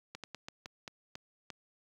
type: slowing click train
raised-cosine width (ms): 0.2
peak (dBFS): -25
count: 8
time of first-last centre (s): 0.15-1.502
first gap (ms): 87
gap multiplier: 1.26
effects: high-pass 60 Hz 12 dB/octave + 10-bit